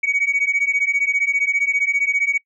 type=beating tone pair; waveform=sine; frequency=2244 / 2259 Hz; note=C#7 / C#7; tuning=+21 / +32 cents; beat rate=15 Hz; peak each=-18 dBFS; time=0.03-2.38 s; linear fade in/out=10 ms; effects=noise-tail reverb RT60 0.1 s tail -23 dB re dry + tanh soft clip ceiling -12 dBFS